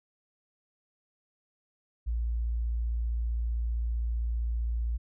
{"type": "tone", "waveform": "sine", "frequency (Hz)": 57.7, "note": "A#1", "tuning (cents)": -17, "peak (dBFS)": -27, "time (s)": [2.06, 4.98], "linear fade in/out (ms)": 20, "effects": []}